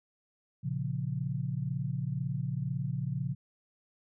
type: chord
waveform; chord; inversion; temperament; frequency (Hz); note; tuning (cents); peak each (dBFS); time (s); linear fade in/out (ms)
sine; Bb minor; none; equal; 116.54 / 138.59 / 174.61; Bb2 / Db3 / F3; 0 / 0 / 0; -36 / -33 / -37; 0.63-3.35; 20
effects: none